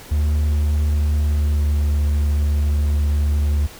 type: tone with pitch glide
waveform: triangle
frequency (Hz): 74.8 to 73.43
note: D2 to D2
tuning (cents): +32 to 0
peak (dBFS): -13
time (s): 0.11-3.67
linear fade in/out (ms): 10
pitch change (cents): -32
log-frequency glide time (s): 0.92-1.82
effects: pink hiss -40 dBFS RMS until 3.79 s